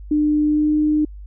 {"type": "tone with pitch glide", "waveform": "sine", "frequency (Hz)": [300, 303.1], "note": ["D4", "D#4"], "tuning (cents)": [37, -45], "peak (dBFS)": -14, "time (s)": [0.11, 1.05], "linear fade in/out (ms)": 5, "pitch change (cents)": 18, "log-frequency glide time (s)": [0.46, 0.71], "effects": ["added 50 Hz sine -33 dBFS peak until 1.26 s"]}